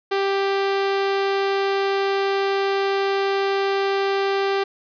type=tone; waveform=sawtooth; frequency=393 Hz; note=G4; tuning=4 cents sharp; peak=-15 dBFS; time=0.11-4.64 s; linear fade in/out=10 ms; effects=resampled to 11025 Hz + 9-bit